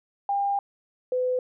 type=tone pair in turn; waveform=sine; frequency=801 / 504.6 Hz; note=G5 / B4; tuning=+37 / +37 cents; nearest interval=minor sixth; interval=800 cents; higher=first; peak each=-22 dBFS; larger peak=neither; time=0.29-0.59 / 1.12-1.39 s; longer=first; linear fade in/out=2 ms; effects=none